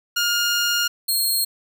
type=tone pair in turn; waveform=15% pulse; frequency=1417 / 4246 Hz; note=F6 / C8; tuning=+25 / +25 cents; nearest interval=octave + perfect fifth; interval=1900 cents; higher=second; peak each=-12 dBFS; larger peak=neither; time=0.16-0.88 / 1.08-1.45 s; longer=first; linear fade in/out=10 ms; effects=none